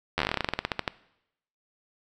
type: slowing click train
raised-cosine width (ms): 0.3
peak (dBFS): -9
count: 20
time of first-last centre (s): 0.18-0.878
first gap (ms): 11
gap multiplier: 1.12
effects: noise-tail reverb RT60 0.8 s tail -19 dB re dry